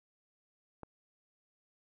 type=click; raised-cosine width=1 ms; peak=-30 dBFS; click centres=0.833 s; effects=none